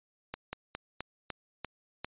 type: slowing click train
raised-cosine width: 0.3 ms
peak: -20 dBFS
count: 7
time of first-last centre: 0.34-2.046 s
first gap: 190 ms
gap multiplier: 1.16
effects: resampled to 8000 Hz

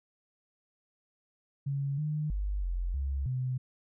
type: tone with pitch steps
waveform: sine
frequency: 139.4 / 151.6 / 49.74 / 44.05 / 68.3 / 128 Hz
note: C#3 / D#3 / G1 / F1 / C#2 / C3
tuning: +10 / -45 / +26 / +16 / -25 / -38 cents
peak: -29 dBFS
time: 1.66-3.58 s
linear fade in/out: 10 ms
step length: 320 ms
effects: none

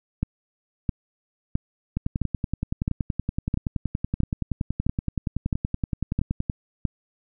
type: two click trains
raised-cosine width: 5 ms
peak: -10 / -12 dBFS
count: 11 / 49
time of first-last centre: 0.23-6.853 / 1.97-6.498 s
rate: 1.51 / 10.6 Hz
effects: none

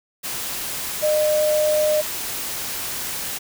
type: tone in noise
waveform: sine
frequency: 609 Hz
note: D#5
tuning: 37 cents flat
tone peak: -16 dBFS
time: 1.02-2.02 s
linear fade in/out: 20 ms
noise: white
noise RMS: -28 dBFS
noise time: 0.23-3.39 s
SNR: +9 dB
effects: none

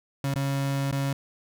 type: tone with dropouts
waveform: 35% pulse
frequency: 138.1 Hz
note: C#3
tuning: 6 cents flat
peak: -23 dBFS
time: 0.24-1.13 s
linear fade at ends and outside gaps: 2 ms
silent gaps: 0.341-0.358 / 0.914-0.925 s
effects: none

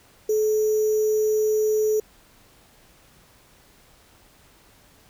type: tone with sample-and-hold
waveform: sine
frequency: 430 Hz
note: A4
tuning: 40 cents flat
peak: -18 dBFS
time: 0.29-2 s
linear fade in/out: 5 ms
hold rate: 6300 Hz
effects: pink hiss -55 dBFS RMS until 5.09 s

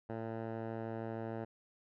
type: tone with low-pass filter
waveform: 10% pulse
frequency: 112.9 Hz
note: A2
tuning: 45 cents sharp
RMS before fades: -41 dBFS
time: 0.09-1.45 s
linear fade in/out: 10 ms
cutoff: 1100 Hz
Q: 1.1
effects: none

